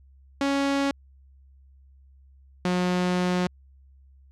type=tone pair in turn; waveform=sawtooth; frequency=277.9 / 179.98 Hz; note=C#4 / F#3; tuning=+4 / -48 cents; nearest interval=minor sixth; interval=752 cents; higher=first; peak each=-18 dBFS; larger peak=neither; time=0.41-0.91 / 2.65-3.47 s; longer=second; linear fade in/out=2 ms; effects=added 67 Hz sine -51 dBFS peak until 4.31 s + low-pass 6000 Hz 12 dB/octave